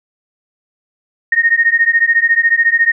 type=beating tone pair; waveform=sine; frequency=1846 / 1860 Hz; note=A#6 / A#6; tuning=-17 / -4 cents; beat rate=14 Hz; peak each=-12 dBFS; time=1.32-2.92 s; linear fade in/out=5 ms; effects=none